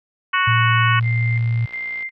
harmonic tone, 370 Hz, F#4, in tune, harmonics 3 / 4 / 5 / 6 / 7 / 8, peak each -19 / -21 / -23 / -25 / -26 / -27 dBFS, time 0.33-1 s, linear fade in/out 10 ms
sine tone with pitch glide, 115.2 to 115.87 Hz, A#2 to A#2, -20 to -10 cents, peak -16 dBFS, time 0.47-1.66 s, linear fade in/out 10 ms, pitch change +10 cents, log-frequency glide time 0.7-1.1 s
click train, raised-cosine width 0.3 ms, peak -25 dBFS, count 62, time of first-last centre 1.01-2.025 s, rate 60.1 Hz
sine tone with tremolo, 2093 Hz, C7, in tune, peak -24 dBFS, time 1.02-2.11 s, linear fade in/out 50 ms, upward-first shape square, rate 1.4 Hz, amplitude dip 70%
effects none

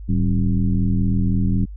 sine tone with frequency modulation, 106.7 Hz, G#2, 47 cents sharp, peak -15 dBFS, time 0.08-1.66 s, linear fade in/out 20 ms, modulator 84 Hz, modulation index 1.5, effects added 50 Hz sine -31 dBFS peak until 1.76 s

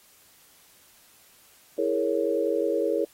sine chord, A# half-diminished seventh, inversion second, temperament equal, 329.6 / 415.3 / 466.2 / 554.4 Hz, E4 / G#4 / A#4 / C#5, 0 / 0 / 0 / 0 cents, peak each -29 / -28 / -27 / -28 dBFS, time 1.78-3.05 s, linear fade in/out 5 ms, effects white hiss -57 dBFS RMS until 3.13 s + AAC 48 kbps

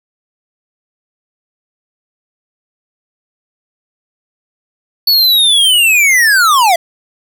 square linear sweep, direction down, 4488 to 649 Hz, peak -7 dBFS, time 5.07-6.76 s, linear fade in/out 5 ms, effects none

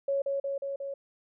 sine tone with echo, 554 Hz, C#5, 1 cent flat, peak -25 dBFS, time 0.08-0.22 s, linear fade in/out 5 ms, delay 180 ms, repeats 4, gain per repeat -2 dB, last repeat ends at 0.94 s, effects none

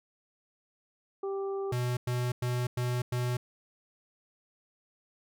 harmonic tone, 392 Hz, G4, in tune, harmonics 1 / 2 / 3, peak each -31 / -43 / -45 dBFS, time 1.23-1.72 s, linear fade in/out 5 ms
square tone bursts, 123.47 Hz, B2, in tune, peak -29 dBFS, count 5, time 1.72-3.37 s, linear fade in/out 5 ms, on 250 ms, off 100 ms
effects none

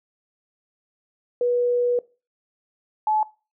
sine tone pair in turn, 486.8 / 859.6 Hz, B4 / A5, -25 / -41 cents, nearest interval minor seventh, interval 984 cents, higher second, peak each -18 dBFS, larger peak neither, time 1.41-1.99 / 3.07-3.23 s, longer first, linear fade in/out 2 ms, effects noise-tail reverb RT60 0.3 s tail -20 dB re dry

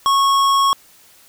sine tone with tanh clipping, 1100 Hz, C#6, 14 cents flat, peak -14 dBFS, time 0.06-0.73 s, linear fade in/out 0 ms, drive 17 dB, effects white hiss -49 dBFS RMS until 1.28 s

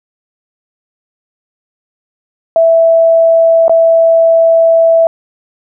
sine tone with dropouts, 659.3 Hz, E5, in tune, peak -4 dBFS, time 2.56-5.07 s, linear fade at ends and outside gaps 1 ms, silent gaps 3.681-3.695 s, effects none

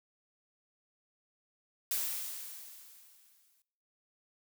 blue noise with exponential decay, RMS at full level -32 dBFS, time 1.91-3.62 s, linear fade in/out 1 ms, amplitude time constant 370 ms, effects noise-tail reverb RT60 0.7 s tail -20 dB re dry

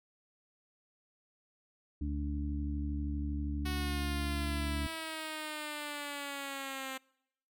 harmonic tone, 72.6 Hz, D2, 19 cents flat, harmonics 1 / 2 / 3 / 4, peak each -34 / -46 / -43 / -39 dBFS, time 2.01-4.87 s, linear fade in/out 5 ms
5% pulse exponential sweep, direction down, 370 to 262.8 Hz, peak -27 dBFS, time 3.65-6.98 s, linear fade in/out 10 ms
effects noise-tail reverb RT60 0.8 s tail -26 dB re dry

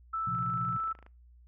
sine tone, 1318.5 Hz, E6, in tune, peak -30 dBFS, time 0.13-0.93 s, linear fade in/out 10 ms
sine chord, Bb suspended second, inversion none, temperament equal, 116.54 / 130.81 / 174.61 Hz, Bb2 / C3 / F3, 0 / 0 / 0 cents, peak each -39 dBFS, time 0.27-0.77 s, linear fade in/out 5 ms
click train, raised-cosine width 0.5 ms, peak -38 dBFS, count 20, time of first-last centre 0.35-1.064 s, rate 26.6 Hz
effects noise-tail reverb RT60 0.3 s tail -23 dB re dry + added 60 Hz sine -54 dBFS peak until 1.47 s

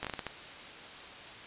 slowing click train, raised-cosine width 0.3 ms, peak -19 dBFS, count 7, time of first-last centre 0.03-0.267 s, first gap 16 ms, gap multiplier 1.36, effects white hiss -46 dBFS RMS until 1.46 s + resampled to 8000 Hz

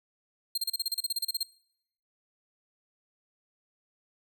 sawtooth tone bursts, 4200 Hz, C8, 6 cents sharp, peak -24 dBFS, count 15, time 0.55-1.432 s, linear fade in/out 5 ms, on 28 ms, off 33 ms, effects noise-tail reverb RT60 0.7 s tail -21 dB re dry

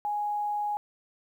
sine tone, 830.6 Hz, G#5, in tune, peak -27 dBFS, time 0.05-0.77 s, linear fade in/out 0 ms, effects 10-bit

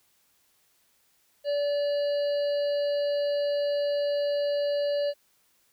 harmonic tone with a mistuned harmonic, 577 Hz, D5, 31 cents flat, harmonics 1 / 3 / 5 / 7 / 8, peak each -24 / -45 / -43 / -44 / -43 dBFS, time 1.44-5.14 s, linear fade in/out 50 ms, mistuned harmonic 7, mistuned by +28 cents, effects white hiss -67 dBFS RMS until 5.72 s

